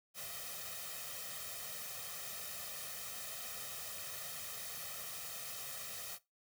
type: noise with comb filter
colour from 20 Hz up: white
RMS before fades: -45 dBFS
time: 0.14-6.19 s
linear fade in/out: 50 ms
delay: 1.6 ms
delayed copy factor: +0.85
effects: noise-tail reverb RT60 0.2 s tail -18 dB re dry + high-pass 80 Hz 12 dB/octave